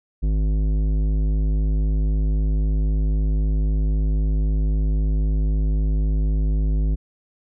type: tone with tanh clipping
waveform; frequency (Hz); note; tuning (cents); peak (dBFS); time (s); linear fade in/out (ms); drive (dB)
sine; 51.91; G#1; 0; -19; 0.22-6.96; 20; 13
effects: none